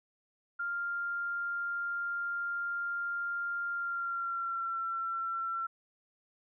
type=tone with pitch glide; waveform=sine; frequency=1396.9 to 1352.4 Hz; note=F6 to E6; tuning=0 to +44 cents; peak=-32 dBFS; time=0.59-5.67 s; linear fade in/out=10 ms; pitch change=-56 cents; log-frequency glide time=3.71-4.78 s; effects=none